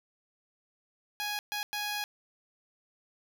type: tone bursts at uneven times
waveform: 10% pulse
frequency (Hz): 830.6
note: G#5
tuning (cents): 0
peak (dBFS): -24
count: 3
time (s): 1.2-1.39 / 1.52-1.63 / 1.73-2.04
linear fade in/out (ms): 0
effects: none